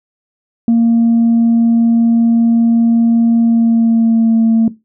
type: tone with pitch glide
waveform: sine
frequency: 231.3 to 225.9 Hz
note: A#3 to A3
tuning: -13 to +46 cents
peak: -5 dBFS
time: 0.68-4.68 s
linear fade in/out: 2 ms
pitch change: -41 cents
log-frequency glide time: 3.4-4.39 s
effects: noise-tail reverb RT60 0.2 s tail -17 dB re dry + tanh soft clip ceiling -5 dBFS